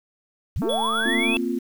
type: linear sweep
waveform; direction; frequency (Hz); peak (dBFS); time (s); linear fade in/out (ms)
sine; up; 47.49 to 2684; -22; 0.56-1.37; 0
type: click train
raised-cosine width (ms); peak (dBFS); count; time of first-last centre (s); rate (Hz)
1; -19; 169; 0.62-1.367; 225
type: tone with tremolo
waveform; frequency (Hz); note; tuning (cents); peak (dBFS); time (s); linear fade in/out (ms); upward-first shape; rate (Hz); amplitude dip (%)
square; 3386; G#7; +33; -27; 0.69-1.37; 5; sine; 7.7; 35
type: chord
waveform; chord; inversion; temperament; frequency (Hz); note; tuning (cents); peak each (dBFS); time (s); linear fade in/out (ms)
sine; Bb suspended second; none; equal; 233.1 / 261.6 / 349.2; Bb3 / C4 / F4; 0 / 0 / 0; -27 / -26 / -27; 1.05-1.59; 10
effects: 8-bit